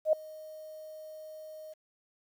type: tone with ADSR envelope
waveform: sine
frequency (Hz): 622.3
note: D#5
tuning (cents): 0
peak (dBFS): -19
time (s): 0.05-1.74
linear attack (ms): 79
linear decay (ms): 4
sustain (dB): -24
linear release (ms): 15
effects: 10-bit